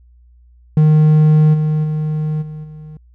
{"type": "tone with level steps", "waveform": "triangle", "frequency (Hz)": 153.9, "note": "D#3", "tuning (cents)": -19, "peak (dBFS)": [-5, -11, -14, -24, -29], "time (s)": [0.77, 2.97], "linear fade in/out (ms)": 2, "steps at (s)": [1.53, 1.83, 2.41, 2.63], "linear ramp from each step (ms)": 20, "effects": ["added 60 Hz sine -44 dBFS peak until 3.14 s"]}